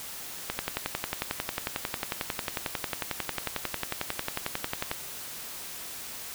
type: click train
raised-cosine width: 0.3 ms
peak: -12 dBFS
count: 50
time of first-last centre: 0.5-4.914 s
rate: 11.1 Hz
effects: white hiss -40 dBFS RMS until 6.34 s